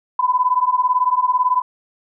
sine beating tone pair, 994 / 1012 Hz, B5 / B5, +11 / +42 cents, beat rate 18 Hz, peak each -17 dBFS, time 0.19-1.62 s, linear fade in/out 5 ms, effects none

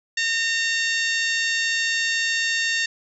harmonic tone with a mistuned harmonic, 914 Hz, A#5, 34 cents flat, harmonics 2 / 3 / 4 / 5 / 6 / 7 / 8, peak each -23 / -27 / -29 / -31 / -33 / -34 / -35 dBFS, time 0.17-2.86 s, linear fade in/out 5 ms, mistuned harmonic 5, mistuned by -22 cents, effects none

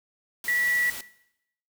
sine tone in noise, 1947 Hz, B6, 25 cents flat, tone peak -22 dBFS, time 0.48-0.9 s, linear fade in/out 2 ms, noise white, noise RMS -37 dBFS, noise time 0.44-1.01 s, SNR +12 dB, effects noise-tail reverb RT60 0.8 s tail -18 dB re dry

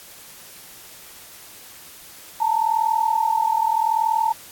sine tone pair together, 876.2 / 917 Hz, A5 / A#5, -7 / -29 cents, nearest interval minor second, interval 78 cents, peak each -20 dBFS, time 2.4-4.33 s, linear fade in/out 10 ms, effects white hiss -43 dBFS RMS until 4.51 s + AAC 64 kbps

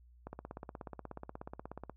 click train, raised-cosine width 1 ms, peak -29 dBFS, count 28, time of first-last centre 0.27-1.897 s, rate 16.6 Hz, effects noise-tail reverb RT60 0.1 s tail -26 dB re dry + added 60 Hz sine -58 dBFS peak until 1.96 s

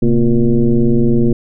sine tone with frequency modulation, 110 Hz, A2, in tune, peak -8 dBFS, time 0.02-1.33 s, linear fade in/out 5 ms, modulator 121 Hz, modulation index 2.2, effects none

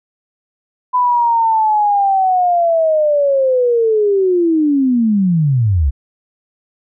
sine linear sweep, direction down, 1004 to 62.1 Hz, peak -10 dBFS, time 0.93-5.91 s, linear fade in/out 20 ms, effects none

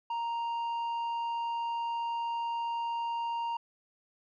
sine tone with tanh clipping, 932.3 Hz, A#5, in tune, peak -32 dBFS, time 0.1-3.57 s, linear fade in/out 5 ms, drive 6 dB, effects none

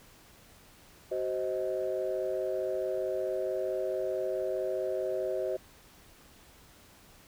sine chord, C diminished, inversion second, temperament just, 376.7 / 523.3 / 627.9 Hz, Gb4 / C5 / Eb5, +31 / 0 / +16 cents, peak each -33 dBFS, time 1.11-5.57 s, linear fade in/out 10 ms, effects tanh soft clip ceiling -22 dBFS + pink hiss -57 dBFS RMS until 7.27 s

